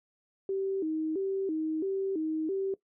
sine tone with vibrato, 349.2 Hz, F4, in tune, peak -28 dBFS, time 0.49-2.74 s, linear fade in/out 2 ms, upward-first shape square, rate 1.5 Hz, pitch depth 180 cents each way, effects noise-tail reverb RT60 0.1 s tail -18 dB re dry

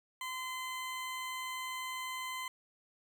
20% pulse tone, 1028 Hz, C6, 31 cents flat, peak -33 dBFS, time 0.21-2.48 s, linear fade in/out 2 ms, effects none

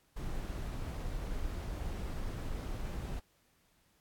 brown noise, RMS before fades -38 dBFS, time 0.16-3.2 s, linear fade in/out 10 ms, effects pink hiss -71 dBFS RMS until 4 s + AAC 64 kbps

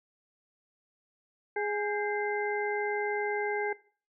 harmonic tone with a mistuned harmonic, 415.3 Hz, G#4, in tune, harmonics 1 / 2 / 4 / 5, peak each -31 / -34 / -37 / -38 dBFS, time 1.56-3.73 s, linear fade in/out 5 ms, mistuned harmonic 4, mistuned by -75 cents, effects noise-tail reverb RT60 0.4 s tail -19 dB re dry

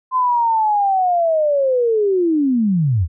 sine linear sweep, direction down, 1037 to 73.42 Hz, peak -13 dBFS, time 0.11-3.08 s, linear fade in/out 50 ms, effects none

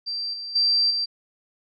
sine tone with level steps, 4699 Hz, D8, in tune, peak -26 / -31 / -17 / -22 dBFS, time 0.06-1.06 s, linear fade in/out 20 ms, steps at 0.33 / 0.55 / 0.9 s, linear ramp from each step 10 ms, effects none

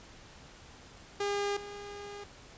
sawtooth tone pair in turn, 405.1 / 407.3 Hz, G#4 / G#4, -43 / -34 cents, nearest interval unison, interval 9 cents, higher second, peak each -26 / -38 dBFS, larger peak first, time 1.2-1.57 / 1.57-2.24 s, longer second, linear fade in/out 5 ms, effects pink hiss -53 dBFS RMS until 2.57 s + resampled to 16000 Hz

